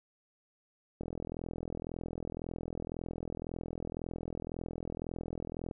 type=click train; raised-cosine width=2 ms; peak=-25 dBFS; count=198; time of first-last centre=1.01-5.712 s; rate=41.9 Hz; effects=none